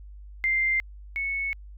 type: tone pair in turn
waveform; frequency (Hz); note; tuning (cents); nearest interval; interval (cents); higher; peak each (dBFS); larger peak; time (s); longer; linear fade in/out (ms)
sine; 2093 / 2207; C7 / C#7; 0 / -8; minor second; 92; second; -21 / -26; first; 0.44-0.8 / 1.16-1.53; second; 0
effects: added 50 Hz sine -41 dBFS peak until 1.77 s